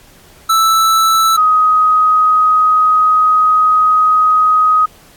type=tone pair in turn; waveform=square / sine; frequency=1318.5 / 1256.2 Hz; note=E6 / D#6; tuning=0 / +16 cents; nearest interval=minor second; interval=84 cents; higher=first; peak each=-9 / -7 dBFS; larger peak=second; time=0.49-1.37 / 1.37-4.86 s; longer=second; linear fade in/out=10 ms; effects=pink hiss -44 dBFS RMS until 5.16 s + AAC 64 kbps